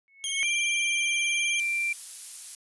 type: tone with exponential growth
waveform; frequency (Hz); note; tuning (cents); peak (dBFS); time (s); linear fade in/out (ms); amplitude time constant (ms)
sine; 2200; C#7; -14; -22; 0.08-0.43; 0; 74
type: tone with vibrato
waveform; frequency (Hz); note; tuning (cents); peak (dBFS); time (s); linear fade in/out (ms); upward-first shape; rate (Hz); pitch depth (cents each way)
20% pulse; 3185; G7; +27; -23; 0.24-1.6; 0; triangle; 19; 56
type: tone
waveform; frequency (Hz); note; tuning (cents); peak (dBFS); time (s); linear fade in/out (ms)
sine; 2361; D7; +9; -25; 0.43-1.93; 5
type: noise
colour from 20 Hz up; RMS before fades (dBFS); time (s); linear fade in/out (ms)
violet; -35; 1.59-2.55; 2
effects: resampled to 24000 Hz